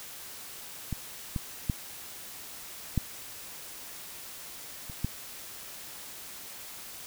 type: clicks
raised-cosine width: 5 ms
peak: -19 / -18 / -14 / -13 / -29 / -16 dBFS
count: 6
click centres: 0.927 / 1.362 / 1.698 / 2.977 / 4.898 / 5.046 s
effects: white hiss -44 dBFS RMS until 7.06 s